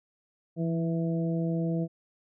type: harmonic tone with a mistuned harmonic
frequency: 164.81 Hz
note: E3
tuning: in tune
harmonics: 1 / 2 / 3 / 4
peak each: -27 / -33 / -37 / -39 dBFS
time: 0.56-1.88 s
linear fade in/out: 50 ms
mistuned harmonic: 1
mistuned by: +24 cents
effects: none